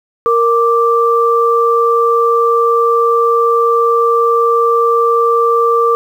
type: tone pair together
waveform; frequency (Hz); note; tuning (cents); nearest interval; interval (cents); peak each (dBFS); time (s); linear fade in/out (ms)
sine; 465.6 / 1174.7; A#4 / D6; -2 / 0; octave + major third; 1602; -11; 0.26-5.95; 0
effects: 7-bit